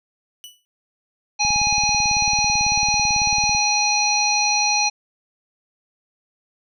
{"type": "tone with exponential decay", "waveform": "sawtooth", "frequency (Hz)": 2960, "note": "F#7", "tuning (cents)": 0, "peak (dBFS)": -30, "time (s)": [0.44, 0.65], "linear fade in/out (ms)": 0, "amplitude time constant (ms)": 45}
{"type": "harmonic tone", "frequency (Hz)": 830.6, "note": "G#5", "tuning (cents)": 0, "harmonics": [1, 3, 5, 7], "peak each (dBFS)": [-22, -22, -22, -22], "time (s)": [1.39, 4.9], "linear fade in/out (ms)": 20}
{"type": "click train", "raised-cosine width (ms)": 5, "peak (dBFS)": -21, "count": 39, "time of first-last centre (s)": [1.45, 3.549], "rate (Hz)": 18.1}
{"effects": []}